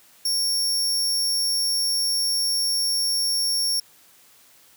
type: tone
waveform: sawtooth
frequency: 5500 Hz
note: F8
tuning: 27 cents flat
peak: -18 dBFS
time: 0.25-3.8 s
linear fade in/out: 5 ms
effects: white hiss -54 dBFS RMS until 4.76 s + high-pass 80 Hz 12 dB/octave